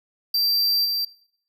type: tone with level steps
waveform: square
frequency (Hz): 4699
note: D8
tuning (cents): 0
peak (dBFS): -19 / -23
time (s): 0.34-1.05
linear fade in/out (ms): 5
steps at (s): 0.84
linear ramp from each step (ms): 20
effects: noise-tail reverb RT60 0.6 s tail -19 dB re dry